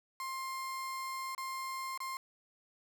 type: tone with dropouts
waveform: 35% pulse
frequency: 1057 Hz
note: C6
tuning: 17 cents sharp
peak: -36 dBFS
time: 0.2-2.17 s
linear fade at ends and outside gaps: 1 ms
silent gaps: 1.349-1.379 / 1.976-2.003 s
effects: none